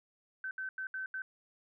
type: tone bursts at uneven times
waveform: sine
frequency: 1534 Hz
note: G6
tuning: 38 cents flat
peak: -36 dBFS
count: 5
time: 0.44-0.51 / 0.58-0.69 / 0.78-0.87 / 0.94-1.06 / 1.14-1.22 s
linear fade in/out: 2 ms
effects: none